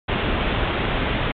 pink low-pass noise, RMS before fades -22 dBFS, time 0.08-1.32 s, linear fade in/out 10 ms, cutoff 3600 Hz, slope 96 dB/octave, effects MP3 48 kbps

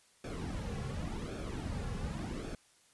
brown noise with flanger, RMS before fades -39 dBFS, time 0.24-2.55 s, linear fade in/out 2 ms, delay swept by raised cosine 1 to 3.3 ms, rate 0.89 Hz, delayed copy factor -0.7, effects white hiss -66 dBFS RMS until 2.93 s + resampled to 24000 Hz

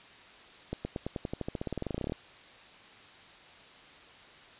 accelerating click train, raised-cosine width 2 ms, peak -20 dBFS, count 24, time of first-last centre 0.73-2.121 s, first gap 120 ms, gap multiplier 0.93, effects white hiss -53 dBFS RMS until 4.59 s + resampled to 8000 Hz

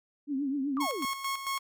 sine tone with vibrato, 277.2 Hz, C#4, in tune, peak -28 dBFS, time 0.27-0.87 s, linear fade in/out 50 ms, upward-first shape triangle, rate 7.9 Hz, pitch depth 120 cents each way
sine exponential sweep, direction down, 1244.5 to 240 Hz, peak -33 dBFS, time 0.77-1.05 s, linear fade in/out 0 ms
sawtooth tone with tremolo, 1092 Hz, C#6, 26 cents flat, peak -26 dBFS, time 0.8-1.59 s, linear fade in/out 10 ms, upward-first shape square, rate 4.5 Hz, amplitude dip 60%
effects none

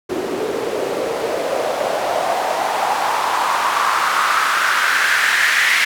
white noise with band-pass filter sweep, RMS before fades -18 dBFS, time 0.09-5.85 s, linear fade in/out 10 ms, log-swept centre 360 to 2000 Hz, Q 3.5, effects none

